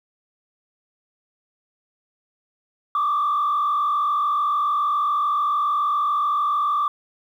sine tone with frequency modulation, 1174.7 Hz, D6, in tune, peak -17 dBFS, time 2.95-6.88 s, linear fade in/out 2 ms, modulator 47 Hz, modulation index 0.92, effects tanh soft clip ceiling -15 dBFS + 9-bit

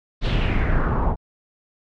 brown noise with low-pass filter sweep, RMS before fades -19 dBFS, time 0.21-1.16 s, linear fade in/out 50 ms, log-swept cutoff 4000 to 830 Hz, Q 3.2, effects MP3 64 kbps

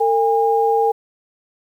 sine tone pair together, 452.8 / 812 Hz, A4 / G#5, +50 / -39 cents, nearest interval minor seventh, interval 1011 cents, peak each -16 dBFS, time 0-0.92 s, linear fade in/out 10 ms, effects 8-bit

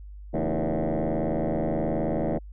sine tone with frequency modulation, 170 Hz, F3, 46 cents flat, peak -21 dBFS, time 0.33-2.39 s, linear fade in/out 20 ms, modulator 78.8 Hz, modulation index 6.6, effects tanh soft clip ceiling -22 dBFS + added 50 Hz sine -39 dBFS peak until 2.52 s

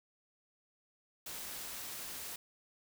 white noise, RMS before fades -44 dBFS, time 1.26-2.36 s, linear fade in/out 5 ms, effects none

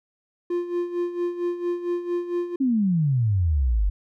triangle tone with tremolo, 350 Hz, F4, 4 cents sharp, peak -19 dBFS, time 0.5-2.56 s, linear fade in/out 5 ms, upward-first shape sine, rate 4.4 Hz, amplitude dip 70%
sine exponential sweep, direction down, 277.2 to 46 Hz, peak -18 dBFS, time 2.6-3.9 s, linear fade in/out 10 ms
effects none

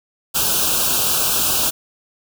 white band-stop noise, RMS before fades -18 dBFS, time 0.34-1.71 s, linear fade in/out 20 ms, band 1600 to 2500 Hz, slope 96 dB/octave, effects none

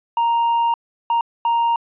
triangle tone bursts at uneven times, 932.3 Hz, A#5, in tune, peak -13 dBFS, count 3, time 0.17-0.74 / 1.1-1.21 / 1.45-1.76 s, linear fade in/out 2 ms, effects resampled to 8000 Hz

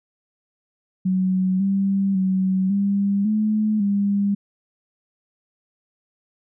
sine tone with pitch steps, 186.5 / 195.8 / 188.5 / 199.5 / 214.2 / 201 Hz, F#3 / G3 / F#3 / G3 / A3 / G3, +14 / -2 / +32 / +31 / -46 / +44 cents, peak -17 dBFS, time 1.05-4.35 s, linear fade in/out 10 ms, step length 550 ms, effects none

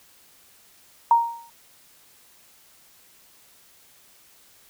sine tone with exponential decay, 932.3 Hz, A#5, in tune, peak -10 dBFS, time 1.11-1.5 s, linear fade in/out 2 ms, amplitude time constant 83 ms, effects white hiss -55 dBFS RMS until 4.69 s

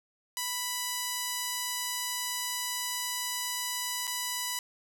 5% pulse tone with dropouts, 987.8 Hz, B5, in tune, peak -19 dBFS, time 0.37-4.59 s, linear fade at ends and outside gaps 1 ms, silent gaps 4.07-4.076 s, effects none

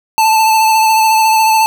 square tone with vibrato, 880 Hz, A5, in tune, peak -8 dBFS, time 0.18-1.66 s, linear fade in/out 0 ms, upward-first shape sine, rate 14 Hz, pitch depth 22 cents each way, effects none

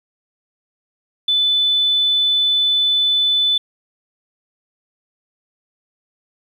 sine tone, 3500 Hz, A7, 10 cents flat, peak -13 dBFS, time 1.28-3.58 s, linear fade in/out 5 ms, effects 8-bit

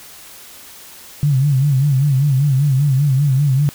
sine tone with vibrato, 138.5 Hz, C#3, 1 cent flat, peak -11 dBFS, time 1.23-3.69 s, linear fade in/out 0 ms, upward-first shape sine, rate 5.1 Hz, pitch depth 120 cents each way, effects white hiss -39 dBFS RMS until 3.74 s

